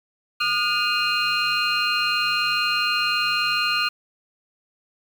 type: tone cluster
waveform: sine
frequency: 1219 / 1435 / 2506 / 2807 / 4178 Hz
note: D#6 / F6 / D#7 / F7 / C8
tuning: -36 / +47 / +12 / +8 / -3 cents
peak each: -25 dBFS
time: 0.4-3.89 s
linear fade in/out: 10 ms
effects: tanh soft clip ceiling -13 dBFS + 7-bit